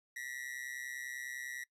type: tone with amplitude modulation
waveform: 45% pulse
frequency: 1921 Hz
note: B6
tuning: 48 cents flat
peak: -37 dBFS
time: 0.16-1.64 s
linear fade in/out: 5 ms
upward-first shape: sine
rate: 130 Hz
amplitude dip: 90%
effects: noise-tail reverb RT60 0.1 s tail -23 dB re dry + resampled to 32000 Hz